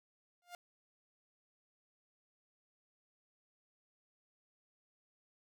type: tone with exponential growth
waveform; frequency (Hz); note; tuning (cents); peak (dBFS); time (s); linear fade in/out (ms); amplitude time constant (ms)
sawtooth; 704; F5; +14; -39; 0.42-0.55; 1; 28
effects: none